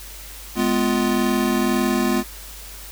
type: chord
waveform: square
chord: F diminished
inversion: first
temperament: just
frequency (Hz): 209.5 / 251.4 / 349.2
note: Ab3 / Cb4 / F4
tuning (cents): +15 / +31 / 0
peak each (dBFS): -23 / -22 / -24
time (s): 0.55-2.24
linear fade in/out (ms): 50
effects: added 50 Hz sine -39 dBFS peak until 2.91 s + white hiss -39 dBFS RMS until 2.91 s